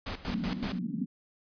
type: noise with tremolo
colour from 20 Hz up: pink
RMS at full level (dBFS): -36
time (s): 0.06-0.79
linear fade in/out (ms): 5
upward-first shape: square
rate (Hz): 5.3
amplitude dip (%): 80
type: band-pass noise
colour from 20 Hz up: white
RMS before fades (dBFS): -34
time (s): 0.27-1.06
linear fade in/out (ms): 10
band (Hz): 170 to 250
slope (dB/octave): 48
effects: resampled to 11025 Hz